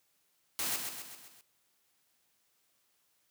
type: noise with echo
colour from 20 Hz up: white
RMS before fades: -34 dBFS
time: 0.59-0.76 s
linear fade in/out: 0 ms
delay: 130 ms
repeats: 5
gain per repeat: -5 dB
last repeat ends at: 1.41 s
effects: white hiss -74 dBFS RMS until 3.3 s + high-pass 80 Hz 12 dB/octave